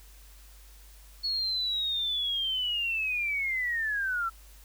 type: linear sweep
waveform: sine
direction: down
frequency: 4375 to 1318.5 Hz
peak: -27 dBFS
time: 1.23-4.3 s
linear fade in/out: 20 ms
effects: added 50 Hz sine -50 dBFS peak until 4.64 s + white hiss -57 dBFS RMS until 4.64 s